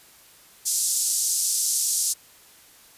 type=band-pass noise; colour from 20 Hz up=white; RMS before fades=-24 dBFS; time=0.65-2.14 s; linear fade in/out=20 ms; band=5500 to 10000 Hz; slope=24 dB/octave; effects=white hiss -52 dBFS RMS until 2.97 s + resampled to 32000 Hz